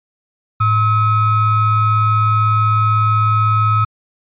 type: ring-modulated tone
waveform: triangle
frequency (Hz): 589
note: D5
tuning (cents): +5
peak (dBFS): -6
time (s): 0.6-3.85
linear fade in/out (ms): 10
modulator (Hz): 697
effects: resampled to 8000 Hz